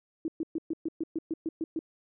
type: tone bursts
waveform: sine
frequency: 322.9 Hz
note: E4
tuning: 36 cents flat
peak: -28 dBFS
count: 11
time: 0.25-1.791 s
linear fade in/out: 2 ms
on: 31 ms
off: 120 ms
effects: none